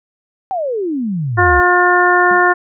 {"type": "exponential sweep", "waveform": "sine", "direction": "down", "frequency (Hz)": [791, 64.1], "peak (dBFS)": -16, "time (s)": [0.51, 1.6], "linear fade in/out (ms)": 0}
{"type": "harmonic tone", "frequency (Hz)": 357, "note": "F4", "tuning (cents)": 38, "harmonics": [1, 2, 3, 4, 5], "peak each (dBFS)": [-15, -15, -15, -15, -15], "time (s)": [1.37, 2.54], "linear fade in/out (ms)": 20}
{"type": "tone with exponential decay", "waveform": "sine", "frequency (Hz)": 198.3, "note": "G3", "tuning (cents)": 20, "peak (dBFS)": -24, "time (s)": [2.31, 2.52], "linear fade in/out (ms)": 0, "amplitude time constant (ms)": 44}
{"effects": []}